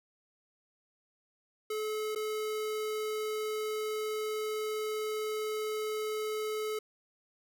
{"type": "tone with dropouts", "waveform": "square", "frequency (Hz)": 430.1, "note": "A4", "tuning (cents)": -39, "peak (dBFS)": -33, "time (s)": [1.7, 6.79], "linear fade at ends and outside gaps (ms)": 5, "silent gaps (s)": [2.15, 2.158], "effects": []}